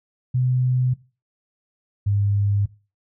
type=tone pair in turn; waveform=sine; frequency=126.8 / 101.25 Hz; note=B2 / G#2; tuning=+46 / -43 cents; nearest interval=major third; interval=389 cents; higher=first; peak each=-17 dBFS; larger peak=neither; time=0.34-0.94 / 2.06-2.66 s; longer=neither; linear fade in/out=10 ms; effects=noise-tail reverb RT60 0.3 s tail -18 dB re dry